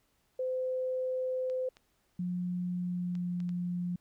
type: tone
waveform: sine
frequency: 513 Hz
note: C5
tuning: 34 cents flat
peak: -30 dBFS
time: 0.39-1.69 s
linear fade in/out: 5 ms
type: clicks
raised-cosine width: 0.2 ms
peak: -36 dBFS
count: 5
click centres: 1.499 / 1.769 / 3.153 / 3.403 / 3.492 s
type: tone with pitch glide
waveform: sine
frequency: 178.7 to 176.85 Hz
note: F3 to F3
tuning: +40 to +22 cents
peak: -31 dBFS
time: 2.19-3.96 s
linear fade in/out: 5 ms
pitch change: -18 cents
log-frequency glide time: 2.74-3.37 s
effects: pink hiss -73 dBFS RMS until 4 s